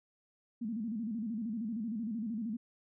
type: tone with vibrato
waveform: sine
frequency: 222.3 Hz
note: A3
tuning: 18 cents sharp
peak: -34 dBFS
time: 0.61-2.57 s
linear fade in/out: 10 ms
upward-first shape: square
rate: 13 Hz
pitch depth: 110 cents each way
effects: none